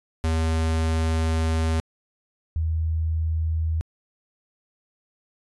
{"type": "tone pair in turn", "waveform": ["square", "sine"], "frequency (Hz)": [80.6, 80.31], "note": ["E2", "E2"], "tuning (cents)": [-38, -45], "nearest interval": "unison", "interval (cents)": 7, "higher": "first", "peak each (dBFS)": -21, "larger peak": "neither", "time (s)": [[0.24, 1.8], [2.56, 3.81]], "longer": "first", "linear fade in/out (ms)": 0, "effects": ["resampled to 24000 Hz"]}